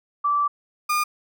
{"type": "tone pair in turn", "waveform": ["sine", "35% pulse"], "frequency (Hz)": [1163, 1213.6], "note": ["D6", "D#6"], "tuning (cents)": [-17, -44], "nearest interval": "minor second", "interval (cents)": 73, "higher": "second", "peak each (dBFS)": -18, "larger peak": "neither", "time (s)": [[0.24, 0.48], [0.89, 1.04]], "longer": "first", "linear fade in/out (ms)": 10, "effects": []}